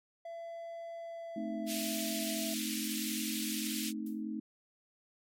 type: tone with pitch glide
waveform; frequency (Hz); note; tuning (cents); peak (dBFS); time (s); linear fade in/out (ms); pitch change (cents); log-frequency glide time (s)
triangle; 672 to 660.8; E5 to E5; +33 to +4; -39; 0.25-2.54; 5; -29; 0.96-2.37
type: chord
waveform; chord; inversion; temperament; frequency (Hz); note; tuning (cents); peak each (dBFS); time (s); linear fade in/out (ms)
sine; A diminished; none; equal; 220 / 261.6 / 311.1; A3 / C4 / Eb4; 0 / 0 / 0; -38 / -43 / -40; 1.36-4.4; 5
type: high-pass noise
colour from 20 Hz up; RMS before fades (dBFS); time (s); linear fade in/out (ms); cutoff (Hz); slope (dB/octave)
pink; -39; 1.66-3.93; 50; 2400; 24
type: noise with exponential decay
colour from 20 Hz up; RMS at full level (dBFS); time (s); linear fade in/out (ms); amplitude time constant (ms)
violet; -48; 4.06-4.24; 5; 37
effects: MP3 64 kbps